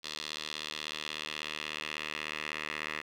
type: tone with band-pass filter sweep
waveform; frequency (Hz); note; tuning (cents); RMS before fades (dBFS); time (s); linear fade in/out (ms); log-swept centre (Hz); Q
10% pulse; 76.4; D#2; -31; -39; 0.03-3.02; 20; 4000 to 2200; 2.2
effects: 10-bit